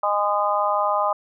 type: harmonic tone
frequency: 205.2 Hz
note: G#3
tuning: 21 cents flat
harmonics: 3 / 4 / 5 / 6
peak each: -24 / -24 / -24 / -24 dBFS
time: 0.03-1.13 s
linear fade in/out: 5 ms
effects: none